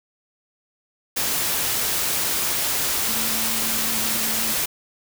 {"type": "tone in noise", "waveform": "sine", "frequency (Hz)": 223, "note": "A3", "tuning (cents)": 23, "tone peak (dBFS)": -34, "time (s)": [3.08, 4.54], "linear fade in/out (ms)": 10, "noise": "white", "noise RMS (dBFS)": -23, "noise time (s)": [1.16, 4.66], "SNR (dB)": -14, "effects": []}